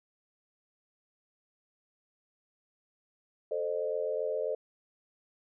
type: chord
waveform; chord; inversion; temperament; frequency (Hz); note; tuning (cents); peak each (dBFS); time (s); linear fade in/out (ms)
sine; A diminished; none; equal with one note detuned; 440 / 523.3 / 610.9; A4 / C5 / Eb5; 0 / 0 / -32; -34; 3.51-4.55; 5
effects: none